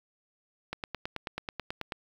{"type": "click train", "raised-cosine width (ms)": 0.3, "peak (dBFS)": -18, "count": 12, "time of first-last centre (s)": [0.73, 1.922], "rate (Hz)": 9.23, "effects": ["8-bit"]}